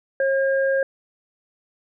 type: tone pair together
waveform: sine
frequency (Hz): 541 / 1616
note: C#5 / G#6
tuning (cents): -42 / -48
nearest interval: octave + perfect fifth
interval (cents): 1894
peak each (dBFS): -18 / -25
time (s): 0.2-0.83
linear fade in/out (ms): 2
effects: none